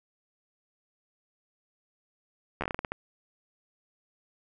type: slowing click train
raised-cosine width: 0.5 ms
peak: -16 dBFS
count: 10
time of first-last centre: 2.61-2.92 s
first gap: 12 ms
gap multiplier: 1.25
effects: none